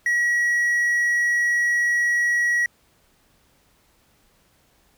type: tone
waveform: triangle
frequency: 1917 Hz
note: A#6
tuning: 48 cents sharp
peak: -16 dBFS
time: 0.06-2.66 s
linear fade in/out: 2 ms
effects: pink hiss -61 dBFS RMS until 4.97 s